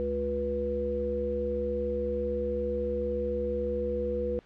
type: harmonic tone with a mistuned harmonic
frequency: 71 Hz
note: C#2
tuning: 42 cents sharp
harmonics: 1 / 3 / 5 / 7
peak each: -36 / -37 / -37 / -29 dBFS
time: 0-4.39 s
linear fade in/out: 0 ms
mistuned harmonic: 7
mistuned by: -29 cents
effects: pink hiss -59 dBFS RMS until 4.45 s + low-pass 3000 Hz 12 dB/octave